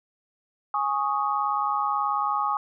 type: chord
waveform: sine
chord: Ab suspended fourth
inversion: none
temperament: just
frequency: 830.6 / 1107.5 / 1245.9 Hz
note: Ab5 / Db6 / Eb6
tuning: 0 / -2 / +2 cents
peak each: -27 dBFS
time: 0.74-2.57 s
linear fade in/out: 2 ms
effects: none